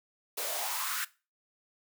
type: noise with high-pass filter sweep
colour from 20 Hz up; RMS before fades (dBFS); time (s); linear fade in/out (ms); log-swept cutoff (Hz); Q
white; -34; 0.37-1.05; 10; 470 to 1600; 4.2
effects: noise-tail reverb RT60 0.3 s tail -19 dB re dry